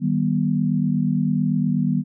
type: chord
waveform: sine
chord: Eb augmented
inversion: none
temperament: just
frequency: 155.56 / 194.45 / 243.1 Hz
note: Eb3 / G3 / B3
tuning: 0 / -14 / -27 cents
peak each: -22 dBFS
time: 0-2.04 s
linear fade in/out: 50 ms
effects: none